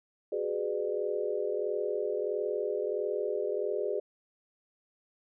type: chord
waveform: sine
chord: G# half-diminished seventh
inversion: third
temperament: just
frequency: 373.8 / 415.3 / 498.4 / 598 Hz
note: F#4 / G#4 / B4 / D5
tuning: +18 / 0 / +16 / +31 cents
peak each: -36 / -32 / -36 / -36 dBFS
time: 0.32-4 s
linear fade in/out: 5 ms
effects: none